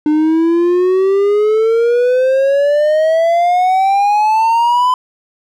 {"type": "exponential sweep", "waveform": "triangle", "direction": "up", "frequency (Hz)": [300, 1016], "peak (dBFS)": -7, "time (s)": [0.06, 4.94], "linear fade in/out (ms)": 2, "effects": []}